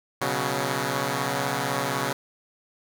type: chord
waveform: 5% pulse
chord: B suspended second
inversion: none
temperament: equal with one note detuned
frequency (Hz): 123.47 / 139.39 / 185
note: B2 / C#3 / F#3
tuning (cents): 0 / +10 / 0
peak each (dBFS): -18 / -16 / -21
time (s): 0.21-2.13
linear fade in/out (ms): 5
effects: none